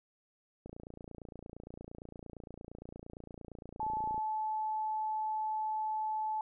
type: click train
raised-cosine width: 2 ms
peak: -33 dBFS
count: 102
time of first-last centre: 0.66-4.179 s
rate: 28.7 Hz
type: tone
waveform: sine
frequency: 866 Hz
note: A5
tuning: 28 cents flat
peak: -32 dBFS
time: 3.8-6.41 s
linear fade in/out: 2 ms
effects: none